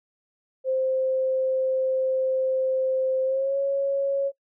sine tone with pitch glide, 523 to 552.5 Hz, C5 to C#5, -1 to -6 cents, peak -21 dBFS, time 0.64-4.32 s, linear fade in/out 50 ms, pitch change +95 cents, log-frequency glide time 3.24-3.57 s, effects noise-tail reverb RT60 0.1 s tail -22 dB re dry

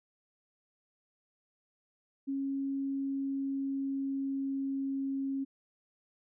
sine tone with pitch glide, 273.8 to 271.8 Hz, C#4 to C#4, -21 to -34 cents, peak -31 dBFS, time 2.27-5.45 s, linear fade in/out 20 ms, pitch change -13 cents, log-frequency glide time 2.77-5.16 s, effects none

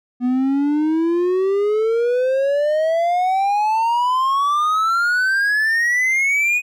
triangle exponential sweep, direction up, 244 to 2500 Hz, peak -13 dBFS, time 0.2-6.62 s, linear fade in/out 50 ms, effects none

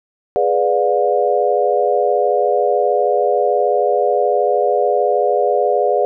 sine chord, G# diminished seventh, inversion none, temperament equal with one note detuned, 415.3 / 493.9 / 587.3 / 713.5 Hz, G#4 / B4 / D5 / F5, 0 / 0 / 0 / +37 cents, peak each -18 dBFS, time 0.36-6.05 s, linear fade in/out 0 ms, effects none

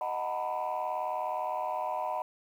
sine chord, B major seventh, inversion first, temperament equal with one note detuned, 622.3 / 740 / 908.4 / 987.8 Hz, D#5 / F#5 / A#5 / B5, 0 / 0 / -45 / 0 cents, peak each -35 / -34 / -36 / -34 dBFS, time 0.01-2.22 s, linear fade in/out 2 ms, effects tanh soft clip ceiling -25 dBFS + 10-bit

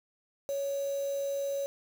sine tone with quantisation, 557 Hz, C#5, 8 cents sharp, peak -30 dBFS, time 0.49-1.66 s, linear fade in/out 0 ms, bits 7, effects none

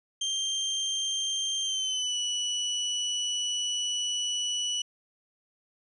30% pulse tone with pitch glide, 3166 to 2954 Hz, G7 to F#7, +17 to -3 cents, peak -25 dBFS, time 0.21-4.82 s, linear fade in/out 5 ms, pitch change -120 cents, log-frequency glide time 1.62-2.17 s, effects resampled to 24000 Hz

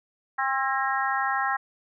harmonic tone with a mistuned harmonic, 267 Hz, C4, 35 cents sharp, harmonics 3 / 4 / 5 / 6 / 7, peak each -28 / -29 / -30 / -31 / -31 dBFS, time 0.38-1.57 s, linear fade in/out 10 ms, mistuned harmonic 6, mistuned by +31 cents, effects none

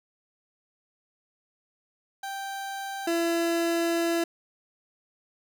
30% pulse tone pair in turn, 784 / 336.6 Hz, G5 / E4, 0 / +36 cents, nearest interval octave + minor third, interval 1464 cents, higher first, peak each -30 / -21 dBFS, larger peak second, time 2.23-3.07 / 3.07-4.24 s, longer second, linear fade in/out 5 ms, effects none

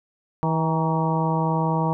harmonic tone with a mistuned harmonic, 161.4 Hz, E3, 36 cents flat, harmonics 1 / 2 / 3 / 4 / 5 / 6 / 7, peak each -22 / -30 / -30 / -31 / -30 / -26 / -33 dBFS, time 0.43-1.93 s, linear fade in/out 0 ms, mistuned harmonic 6, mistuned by -54 cents, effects none

